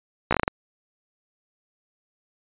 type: slowing click train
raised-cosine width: 0.5 ms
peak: -5 dBFS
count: 7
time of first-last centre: 0.31-0.479 s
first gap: 15 ms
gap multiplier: 1.25
effects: resampled to 8000 Hz